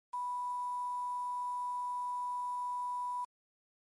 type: tone with quantisation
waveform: sine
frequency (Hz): 985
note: B5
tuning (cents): -5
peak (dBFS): -34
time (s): 0.13-3.25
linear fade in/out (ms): 10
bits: 9
effects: MP3 48 kbps